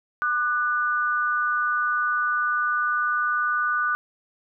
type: tone pair together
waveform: sine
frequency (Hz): 1200.1 / 1480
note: D6 / F#6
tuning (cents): +37 / 0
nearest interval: major third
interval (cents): 363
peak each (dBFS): -24 / -23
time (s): 0.22-3.95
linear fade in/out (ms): 0
effects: none